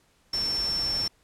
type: tone in noise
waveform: sine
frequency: 5410 Hz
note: E8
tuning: 44 cents sharp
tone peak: -25 dBFS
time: 0.33-1.08 s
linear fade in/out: 5 ms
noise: pink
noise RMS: -38 dBFS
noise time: 0.33-1.08 s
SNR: +10 dB
effects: pink hiss -64 dBFS RMS until 1.23 s + low-pass 11000 Hz 12 dB/octave